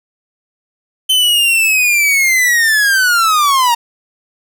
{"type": "linear sweep", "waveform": "45% pulse", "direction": "down", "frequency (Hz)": [3078, 920], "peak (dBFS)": -9, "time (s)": [1.09, 3.75], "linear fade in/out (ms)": 10, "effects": []}